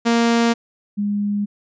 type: tone pair in turn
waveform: sawtooth / sine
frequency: 233.1 / 204.8 Hz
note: A#3 / G#3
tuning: 0 / -24 cents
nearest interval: major second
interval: 224 cents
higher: first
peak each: -10 / -18 dBFS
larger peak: first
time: 0.05-0.54 / 0.97-1.46 s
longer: neither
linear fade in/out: 20 ms
effects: resampled to 16000 Hz